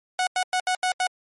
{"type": "tone bursts at uneven times", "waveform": "sawtooth", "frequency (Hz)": 736, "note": "F#5", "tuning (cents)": -9, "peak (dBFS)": -17, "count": 6, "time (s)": [[0.19, 0.27], [0.36, 0.43], [0.53, 0.6], [0.67, 0.75], [0.83, 0.92], [1, 1.07]], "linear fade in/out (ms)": 2, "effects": ["MP3 48 kbps"]}